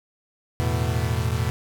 40% pulse chord, E suspended fourth, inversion none, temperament equal, 82.41 / 110 / 123.47 Hz, E2 / A2 / B2, 0 / 0 / 0 cents, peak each -25 dBFS, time 0.6-1.5 s, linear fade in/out 0 ms, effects 9-bit

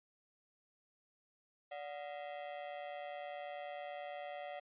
45% pulse ring-modulated tone, 655 Hz, E5, 11 cents flat, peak -40 dBFS, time 1.71-4.6 s, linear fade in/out 10 ms, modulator 74.6 Hz, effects resampled to 8000 Hz

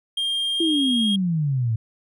triangle tone with pitch glide, 3210 to 3255 Hz, G7 to G#7, +40 to -36 cents, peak -20 dBFS, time 0.17-1.16 s, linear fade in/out 5 ms, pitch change +24 cents, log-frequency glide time 0.54-0.82 s
sine exponential sweep, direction down, 342 to 108 Hz, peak -19 dBFS, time 0.6-1.76 s, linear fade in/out 5 ms
effects none

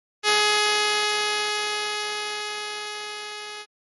5% pulse tone with level ramp, 420 Hz, G#4, 19 cents sharp, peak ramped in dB -5 to -23 dBFS, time 0.23-3.66 s, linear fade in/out 50 ms, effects MP3 48 kbps

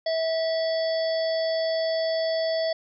harmonic tone with a mistuned harmonic, 650 Hz, E5, 24 cents flat, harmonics 1 / 3 / 5 / 7 / 8, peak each -23 / -37 / -39 / -35 / -40 dBFS, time 0.06-2.73 s, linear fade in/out 5 ms, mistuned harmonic 5, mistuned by +63 cents, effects none

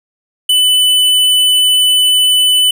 square tone, 2998 Hz, F#7, 22 cents sharp, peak -8 dBFS, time 0.49-2.71 s, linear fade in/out 5 ms, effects none

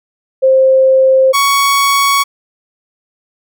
sine / sawtooth tone pair in turn, 527 / 1116.7 Hz, C5 / C#6, +12 / +12 cents, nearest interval octave + minor second, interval 1300 cents, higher second, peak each -5 dBFS, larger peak neither, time 0.42-1.33 / 1.33-2.24 s, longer neither, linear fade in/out 20 ms, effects none

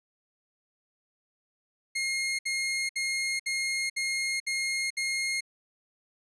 sawtooth tone bursts, 2141 Hz, C7, 39 cents sharp, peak -24 dBFS, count 7, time 1.95-5.408 s, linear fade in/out 10 ms, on 440 ms, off 63 ms, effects resampled to 24000 Hz

